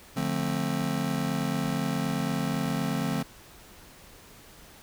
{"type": "chord", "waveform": "square", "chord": "D minor seventh", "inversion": "none", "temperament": "just", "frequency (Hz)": [146.83, 176.2, 220.2, 264.3], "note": ["D3", "F3", "A3", "C4"], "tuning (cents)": [0, 16, 2, 18], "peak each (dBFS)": -33, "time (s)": [0.16, 3.23], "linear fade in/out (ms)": 10, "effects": ["pink hiss -51 dBFS RMS until 4.82 s"]}